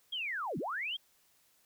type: linear two-way sweep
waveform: sine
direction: down then up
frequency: 3322 to 130.81 to 3322 Hz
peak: -34 dBFS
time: 0.12-0.97 s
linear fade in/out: 10 ms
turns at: 0.58 s
effects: white hiss -69 dBFS RMS until 1.65 s